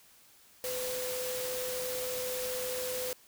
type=tone in noise; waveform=sine; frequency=505 Hz; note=B4; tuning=39 cents sharp; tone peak=-35 dBFS; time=0.64-3.13 s; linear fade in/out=0 ms; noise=white; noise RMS=-38 dBFS; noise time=0.64-3.13 s; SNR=0 dB; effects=white hiss -60 dBFS RMS until 3.27 s